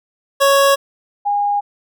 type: tone pair in turn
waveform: 25% pulse / sine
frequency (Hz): 554.4 / 816.4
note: C#5 / G#5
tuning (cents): 0 / -30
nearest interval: perfect fifth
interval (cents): 670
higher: second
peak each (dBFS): -6 / -14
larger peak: first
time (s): 0.4-0.76 / 1.25-1.61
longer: neither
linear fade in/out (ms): 20
effects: none